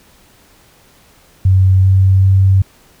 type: tone with pitch steps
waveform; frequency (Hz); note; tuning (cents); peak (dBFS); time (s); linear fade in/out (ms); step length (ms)
sine; 94.4 / 95.4 / 96; F#2 / G2 / G2; +35 / -47 / -36; -6; 1.45-2.62; 5; 390
effects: pink hiss -48 dBFS RMS until 3 s